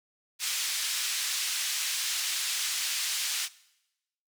white band-pass noise, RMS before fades -31 dBFS, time 0.39-3.49 s, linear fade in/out 50 ms, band 2100 to 7300 Hz, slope 12 dB/octave, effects noise-tail reverb RT60 0.9 s tail -20 dB re dry

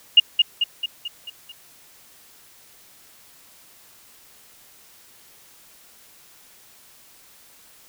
sine tone with echo, 2848 Hz, F7, 33 cents sharp, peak -6 dBFS, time 0.17-0.2 s, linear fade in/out 5 ms, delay 220 ms, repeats 6, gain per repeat -5 dB, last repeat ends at 1.52 s, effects white hiss -51 dBFS RMS until 7.88 s

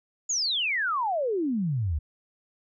sine exponential sweep, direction down, 7080 to 69.3 Hz, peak -24 dBFS, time 0.29-1.99 s, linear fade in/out 10 ms, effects none

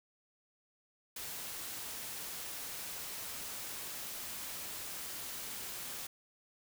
white noise, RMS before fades -43 dBFS, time 1.16-6.07 s, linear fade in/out 5 ms, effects none

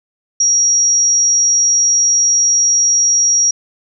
sine tone, 5680 Hz, F8, 28 cents sharp, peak -9 dBFS, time 0.4-3.51 s, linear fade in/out 5 ms, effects none

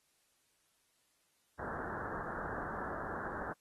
white low-pass noise, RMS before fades -42 dBFS, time 1.59-3.53 s, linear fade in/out 5 ms, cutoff 1700 Hz, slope 96 dB/octave, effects white hiss -75 dBFS RMS until 3.6 s + AAC 32 kbps

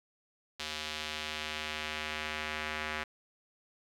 square tone with band-pass filter sweep, 76.8 Hz, D#2, 22 cents flat, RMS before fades -38 dBFS, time 0.59-3.04 s, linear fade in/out 10 ms, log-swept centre 3700 to 2000 Hz, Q 1.4, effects 10-bit

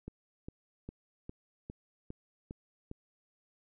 click train, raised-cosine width 3 ms, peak -29 dBFS, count 8, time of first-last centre 0.08-2.914 s, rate 2.47 Hz, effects none

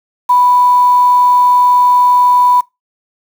sine tone with quantisation, 987.8 Hz, B5, in tune, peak -6 dBFS, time 0.29-2.61 s, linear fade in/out 10 ms, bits 5, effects noise-tail reverb RT60 0.2 s tail -22 dB re dry

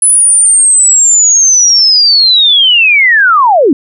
sine linear sweep, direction down, 10120 to 246.9 Hz, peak -3 dBFS, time 0.02-3.73 s, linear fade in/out 2 ms, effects none

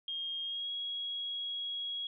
sine tone with pitch glide, 3234 to 3313 Hz, G#7 to G#7, -47 to -5 cents, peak -35 dBFS, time 0.08-2.07 s, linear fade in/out 2 ms, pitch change +42 cents, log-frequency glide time 0.43-0.7 s, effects none

